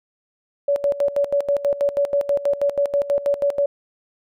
sine tone with tremolo, 568 Hz, C#5, 42 cents sharp, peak -15 dBFS, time 0.68-3.66 s, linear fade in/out 5 ms, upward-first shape square, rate 6.2 Hz, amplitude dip 80%, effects none

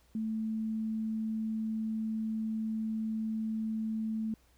sine tone, 220 Hz, A3, in tune, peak -31 dBFS, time 0.15-4.34 s, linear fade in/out 2 ms, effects added 60 Hz sine -64 dBFS peak until 4.57 s + pink hiss -68 dBFS RMS until 4.57 s

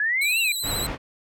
sine exponential two-way sweep, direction up then down, 1661.2 to 2805 to 2329 Hz, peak -20 dBFS, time 0-0.52 s, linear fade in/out 2 ms, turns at 0.4 s
20% pulse tone with vibrato, 3974 Hz, B7, 10 cents sharp, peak -20 dBFS, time 0.21-0.87 s, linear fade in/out 10 ms, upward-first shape sine, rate 13 Hz, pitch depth 51 cents each way
pink low-pass noise, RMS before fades -30 dBFS, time 0.62-0.98 s, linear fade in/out 50 ms, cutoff 2500 Hz, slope 12 dB/octave
effects none

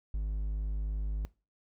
triangle tone, 51.6 Hz, G#1, 10 cents flat, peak -28 dBFS, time 0.14-1.25 s, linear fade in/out 0 ms, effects noise-tail reverb RT60 0.3 s tail -21 dB re dry

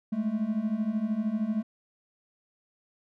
triangle beating tone pair, 207.7 / 220.7 Hz, G#3 / A3, 0 / +5 cents, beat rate 13 Hz, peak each -29 / -26 dBFS, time 0.12-1.63 s, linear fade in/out 10 ms, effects none

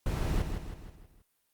brown noise with echo, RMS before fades -30 dBFS, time 0.06-0.42 s, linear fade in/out 2 ms, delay 160 ms, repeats 5, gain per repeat -6 dB, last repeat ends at 1.22 s, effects white hiss -75 dBFS RMS until 1.53 s + Opus 48 kbps

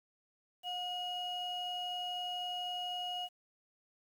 sine tone pair together, 720 / 2892 Hz, F#5 / F#7, -47 / -40 cents, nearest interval 2 octaves, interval 2407 cents, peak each -38 / -37 dBFS, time 0.63-3.29 s, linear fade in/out 50 ms, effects tanh soft clip ceiling -32 dBFS + 10-bit

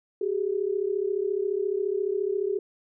sine tone pair together, 380.9 / 415.3 Hz, G4 / G#4, -50 / 0 cents, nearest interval minor second, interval 150 cents, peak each -27 dBFS, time 0.21-2.59 s, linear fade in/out 5 ms, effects none

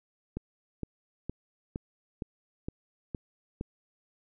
click train, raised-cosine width 3 ms, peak -21 dBFS, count 8, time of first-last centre 0.37-3.611 s, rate 2.16 Hz, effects none

